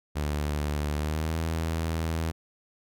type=tone with pitch glide; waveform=sawtooth; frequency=74.1 to 81.27 Hz; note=D2 to E2; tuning=+16 to -24 cents; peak=-23 dBFS; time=0.15-2.32 s; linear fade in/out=20 ms; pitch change=+160 cents; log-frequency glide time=0.94-1.36 s; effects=none